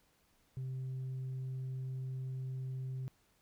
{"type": "tone with tanh clipping", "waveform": "sine", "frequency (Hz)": 130.4, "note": "C3", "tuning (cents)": -5, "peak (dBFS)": -38, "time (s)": [0.57, 3.08], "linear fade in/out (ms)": 0, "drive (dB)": 1, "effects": ["pink hiss -72 dBFS RMS until 3.41 s"]}